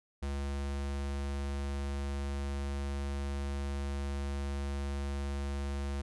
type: tone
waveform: square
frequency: 69.9 Hz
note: C#2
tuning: 15 cents sharp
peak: -34 dBFS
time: 0.22-6.02 s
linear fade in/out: 10 ms
effects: resampled to 24000 Hz